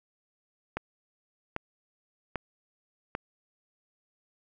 click train, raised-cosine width 0.5 ms, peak -16 dBFS, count 4, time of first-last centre 0.77-3.151 s, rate 1.26 Hz, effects none

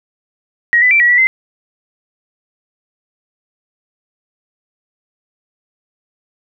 sine tone with pitch steps, 1892 / 1997 / 2343 / 1924 / 1952 / 2065 Hz, A#6 / B6 / D7 / B6 / B6 / C7, +25 / +19 / -5 / -46 / -21 / -23 cents, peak -7 dBFS, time 0.73-1.27 s, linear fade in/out 0 ms, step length 90 ms, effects none

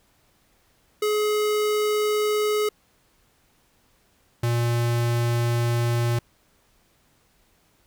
square tone pair in turn, 422.5 / 118.56 Hz, G#4 / A#2, +30 / +30 cents, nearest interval octave + minor seventh, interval 2200 cents, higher first, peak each -21 dBFS, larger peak neither, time 1.02-2.69 / 4.43-6.19 s, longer second, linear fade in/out 5 ms, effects pink hiss -63 dBFS RMS until 7.86 s

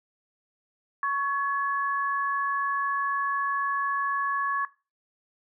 sine tone pair together, 1114 / 1700 Hz, C#6 / G#6, +8 / +40 cents, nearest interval perfect fifth, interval 732 cents, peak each -25 / -29 dBFS, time 1.03-4.65 s, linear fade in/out 2 ms, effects noise-tail reverb RT60 0.3 s tail -19 dB re dry

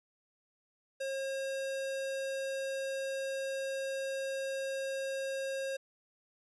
square tone, 539 Hz, C#5, 49 cents flat, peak -35 dBFS, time 1-5.77 s, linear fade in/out 10 ms, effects resampled to 24000 Hz

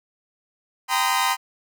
sawtooth chord, C minor seventh, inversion second, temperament equal with one note detuned, 784 / 932.3 / 1020.8 / 1244.5 Hz, G5 / Bb5 / C6 / Eb6, 0 / 0 / -43 / 0 cents, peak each -22 / -21 / -19 / -24 dBFS, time 0.88-1.37 s, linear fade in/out 50 ms, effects none

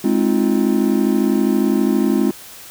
triangle chord, F minor seventh, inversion first, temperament just, 209.5 / 261.9 / 314.3 / 349.2 Hz, Ab3 / C4 / Eb4 / F4, +15 / +2 / +18 / 0 cents, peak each -16 / -16 / -19 / -18 dBFS, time 0.04-2.31 s, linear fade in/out 5 ms, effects white hiss -38 dBFS RMS until 2.7 s

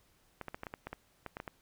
clicks, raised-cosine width 0.5 ms, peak -25 dBFS, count 12, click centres 0.413 / 0.483 / 0.545 / 0.634 / 0.668 / 0.739 / 0.87 / 0.93 / 1.263 / 1.369 / 1.401 / 1.478 s, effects pink hiss -69 dBFS RMS until 1.61 s

